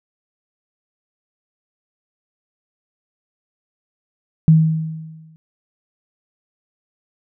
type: tone with exponential decay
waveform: sine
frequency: 159.2 Hz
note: D#3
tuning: 40 cents sharp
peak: -5 dBFS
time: 4.48-5.36 s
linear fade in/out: 0 ms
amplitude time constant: 190 ms
effects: none